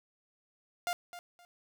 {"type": "tone with echo", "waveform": "sawtooth", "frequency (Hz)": 702, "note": "F5", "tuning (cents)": 9, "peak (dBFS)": -27, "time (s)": [0.87, 0.93], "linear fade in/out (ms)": 0, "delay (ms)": 260, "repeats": 2, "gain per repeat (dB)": -13, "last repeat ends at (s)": 1.45, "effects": []}